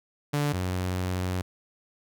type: tone pair in turn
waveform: sawtooth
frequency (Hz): 145.9 / 91.62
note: D3 / F#2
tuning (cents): -11 / -17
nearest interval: minor sixth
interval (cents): 806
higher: first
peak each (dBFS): -20 / -23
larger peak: first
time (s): 0.33-0.53 / 0.53-1.42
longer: second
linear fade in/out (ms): 10
effects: none